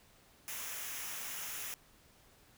white noise with comb filter, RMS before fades -42 dBFS, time 0.48-1.74 s, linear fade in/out 0 ms, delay 0.23 ms, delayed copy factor -0.55, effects pink hiss -64 dBFS RMS until 2.57 s

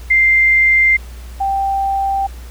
sine tone pair in turn, 2093 / 784 Hz, C7 / G5, 0 / 0 cents, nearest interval octave + perfect fourth, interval 1700 cents, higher first, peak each -8 / -14 dBFS, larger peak first, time 0.1-0.97 / 1.4-2.27 s, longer neither, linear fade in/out 10 ms, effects added 60 Hz sine -29 dBFS peak until 2.5 s + pink hiss -42 dBFS RMS until 2.5 s

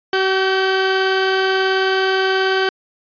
sawtooth tone pair together, 380.5 / 1540.6 Hz, F#4 / G6, +48 / -30 cents, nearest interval 2 octaves, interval 2422 cents, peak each -12 / -16 dBFS, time 0.13-2.69 s, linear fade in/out 2 ms, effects resampled to 11025 Hz

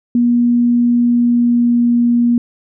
sine tone with pitch glide, 240 to 238.5 Hz, B3 to A#3, -49 to +40 cents, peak -9 dBFS, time 0.15-2.38 s, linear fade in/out 2 ms, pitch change -11 cents, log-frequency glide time 0.99-1.95 s, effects none

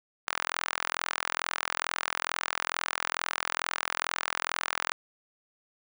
sawtooth tone with high-pass filter, 42.27 Hz, E1, 44 cents sharp, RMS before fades -33 dBFS, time 0.27-4.92 s, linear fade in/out 0 ms, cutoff 1300 Hz, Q 1.6, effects none

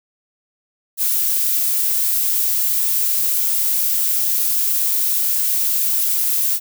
violet noise, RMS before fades -18 dBFS, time 0.97-6.6 s, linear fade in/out 50 ms, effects none

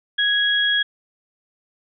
sine tone pair together, 1661.2 / 3311 Hz, G#6 / G#7, 0 / -6 cents, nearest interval octave, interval 1194 cents, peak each -19 dBFS, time 0.18-0.83 s, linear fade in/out 10 ms, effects none

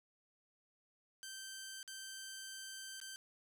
10% pulse tone with dropouts, 1557 Hz, G6, 12 cents flat, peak -38 dBFS, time 1.23-3.16 s, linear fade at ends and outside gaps 0 ms, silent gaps 1.829-1.877 / 3.001-3.014 s, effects none

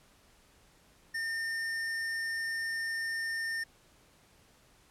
sine tone with tanh clipping, 1814 Hz, A#6, 48 cents flat, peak -34 dBFS, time 1.14-3.64 s, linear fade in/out 10 ms, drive 15 dB, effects pink hiss -63 dBFS RMS until 4.9 s + low-pass 12000 Hz 12 dB/octave

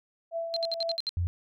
sine tone with tremolo, 666 Hz, E5, 18 cents sharp, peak -28 dBFS, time 0.31-0.98 s, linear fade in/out 50 ms, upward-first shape triangle, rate 4 Hz, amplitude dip 50%
sine tone bursts, 4145 Hz, C8, 17 cents flat, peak -27 dBFS, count 7, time 0.54-1.092 s, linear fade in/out 0 ms, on 24 ms, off 64 ms
sine tone, 87.5 Hz, F2, 4 cents sharp, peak -25 dBFS, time 1.17-1.27 s, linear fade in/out 0 ms
effects none

